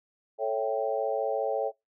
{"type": "chord", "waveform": "sine", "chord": "A dominant seventh", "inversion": "none", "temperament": "equal", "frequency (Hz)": [440, 554.4, 659.3, 784], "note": ["A4", "C#5", "E5", "G5"], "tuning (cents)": [0, 0, 0, 0], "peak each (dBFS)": [-31, -30, -32, -33], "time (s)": [0.38, 1.72], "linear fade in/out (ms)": 50, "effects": ["noise-tail reverb RT60 0.2 s tail -24 dB re dry"]}